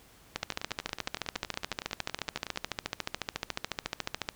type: two click trains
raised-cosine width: 0.2 ms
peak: -19 / -13 dBFS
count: 24 / 56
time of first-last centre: 0.43-2.56 / 0.36-4.289 s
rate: 10.8 / 14 Hz
effects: pink hiss -58 dBFS RMS until 4.35 s